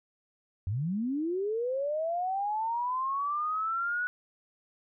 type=linear sweep; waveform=sine; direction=up; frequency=86.3 to 1480 Hz; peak=-28 dBFS; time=0.67-4.07 s; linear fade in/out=0 ms; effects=none